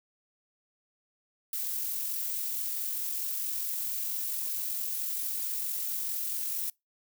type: noise with amplitude modulation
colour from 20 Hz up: violet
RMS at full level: -32 dBFS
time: 1.53-6.7 s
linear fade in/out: 2 ms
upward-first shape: sine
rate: 44.5 Hz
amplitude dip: 25%
effects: noise-tail reverb RT60 0.2 s tail -26 dB re dry